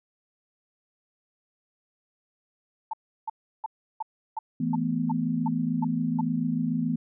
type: tone bursts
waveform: sine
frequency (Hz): 884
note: A5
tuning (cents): +8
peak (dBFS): -27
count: 10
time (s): 2.91-6.21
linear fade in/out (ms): 5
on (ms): 24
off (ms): 340
type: chord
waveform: sine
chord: E suspended fourth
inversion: none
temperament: equal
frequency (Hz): 164.81 / 220 / 246.9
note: E3 / A3 / B3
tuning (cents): 0 / 0 / 0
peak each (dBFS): -29 / -30 / -27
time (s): 4.6-6.96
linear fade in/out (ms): 5
effects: none